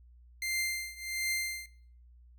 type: tone with tremolo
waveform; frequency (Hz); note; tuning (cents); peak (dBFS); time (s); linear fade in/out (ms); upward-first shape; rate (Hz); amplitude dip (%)
sawtooth; 2093; C7; 0; -25; 0.42-1.66; 2; triangle; 1.4; 90
effects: noise-tail reverb RT60 0.5 s tail -19 dB re dry + added 60 Hz sine -54 dBFS peak until 2.38 s